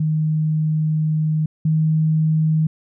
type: tone pair in turn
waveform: sine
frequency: 155.56 / 157.19 Hz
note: D#3 / D#3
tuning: 0 / +18 cents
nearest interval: unison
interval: 18 cents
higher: second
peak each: -16 / -14 dBFS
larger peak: second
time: 0-1.46 / 1.65-2.67 s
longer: first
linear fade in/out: 5 ms
effects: none